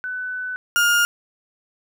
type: tone pair in turn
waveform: sine / 35% pulse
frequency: 1500 / 1415.8 Hz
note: F#6 / F6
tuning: +23 / +23 cents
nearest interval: minor second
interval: 100 cents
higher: first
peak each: -25 / -13 dBFS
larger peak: second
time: 0.04-0.56 / 0.76-1.05 s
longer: first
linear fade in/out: 0 ms
effects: none